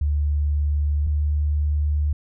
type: tone pair in turn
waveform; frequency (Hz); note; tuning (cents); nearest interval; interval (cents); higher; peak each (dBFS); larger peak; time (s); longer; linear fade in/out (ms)
sine; 73.42 / 74.23; D2 / D2; 0 / +19; unison; 19; second; -18; neither; 0.01-1.07 / 1.07-2.13; neither; 5
effects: none